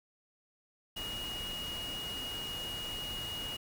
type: tone in noise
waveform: sine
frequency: 2880 Hz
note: F#7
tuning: 47 cents flat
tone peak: -38 dBFS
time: 0.96-3.57 s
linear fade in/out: 10 ms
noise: pink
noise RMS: -44 dBFS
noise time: 0.96-3.57 s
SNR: +3 dB
effects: none